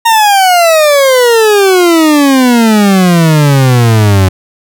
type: exponential sweep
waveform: 40% pulse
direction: down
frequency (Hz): 932.3 to 92.1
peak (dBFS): -3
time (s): 0.05-4.29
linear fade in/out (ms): 10
effects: none